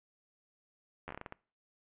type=slowing click train; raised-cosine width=0.5 ms; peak=-27 dBFS; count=9; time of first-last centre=1.08-1.324 s; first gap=11 ms; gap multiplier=1.28; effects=noise-tail reverb RT60 0.4 s tail -23 dB re dry + resampled to 8000 Hz